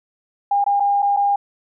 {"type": "tone with dropouts", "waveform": "sine", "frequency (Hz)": 807, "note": "G#5", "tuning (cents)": -50, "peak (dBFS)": -14, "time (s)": [0.51, 1.36], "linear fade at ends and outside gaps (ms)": 5, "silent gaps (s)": [[0.642, 0.663], [0.799, 0.803], [1.022, 1.026], [1.165, 1.17]], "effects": []}